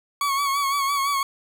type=tone with vibrato; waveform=40% pulse; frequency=1117 Hz; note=C#6; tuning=13 cents sharp; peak=-20 dBFS; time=0.21-1.23 s; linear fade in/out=2 ms; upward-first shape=sine; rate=5.9 Hz; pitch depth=47 cents each way; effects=none